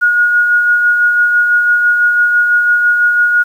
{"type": "tone with tremolo", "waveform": "sine", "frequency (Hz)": 1443, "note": "F#6", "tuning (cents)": -44, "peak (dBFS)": -6, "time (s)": [0.01, 3.44], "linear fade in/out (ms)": 20, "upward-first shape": "sine", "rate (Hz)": 6, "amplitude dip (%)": 35, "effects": ["7-bit"]}